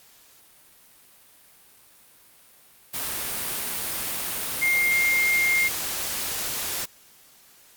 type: tone in noise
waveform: sine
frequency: 2122 Hz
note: C7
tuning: 24 cents sharp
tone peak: -19 dBFS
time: 4.61-5.69 s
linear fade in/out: 20 ms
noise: white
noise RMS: -29 dBFS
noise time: 2.93-6.86 s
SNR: +7 dB
effects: white hiss -54 dBFS RMS until 7.76 s + Opus 48 kbps